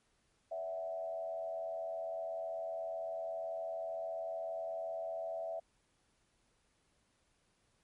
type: tone with frequency modulation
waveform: sine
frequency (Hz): 659.3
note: E5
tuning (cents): 0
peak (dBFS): -37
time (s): 0.51-5.6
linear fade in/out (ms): 10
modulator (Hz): 87.9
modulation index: 0.67
effects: pink hiss -75 dBFS RMS until 7.83 s + MP3 48 kbps